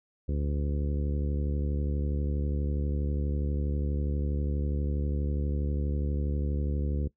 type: harmonic tone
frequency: 72.3 Hz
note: D2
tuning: 27 cents flat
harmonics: 1 / 2 / 3 / 4 / 5 / 6 / 7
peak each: -28 / -34 / -38 / -40 / -42 / -44 / -45 dBFS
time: 0.28-7.08 s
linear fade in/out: 10 ms
effects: noise-tail reverb RT60 0.1 s tail -19 dB re dry